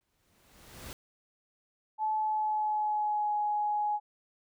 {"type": "noise with exponential growth", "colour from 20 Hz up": "pink", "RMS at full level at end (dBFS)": -42, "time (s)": [0.01, 0.93], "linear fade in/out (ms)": 0, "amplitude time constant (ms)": 200}
{"type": "tone with pitch glide", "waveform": "sine", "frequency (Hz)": [864, 837], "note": ["A5", "G#5"], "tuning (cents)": [-32, 13], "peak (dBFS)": -27, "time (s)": [1.98, 4], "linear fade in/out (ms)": 50, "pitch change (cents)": -55, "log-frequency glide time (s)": [2.14, 3.34]}
{"effects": []}